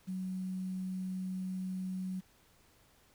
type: tone with quantisation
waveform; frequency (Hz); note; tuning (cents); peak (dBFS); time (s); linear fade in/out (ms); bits
sine; 186.3; F#3; +12; -35; 0.07-2.21; 20; 10
effects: pink hiss -66 dBFS RMS until 3.14 s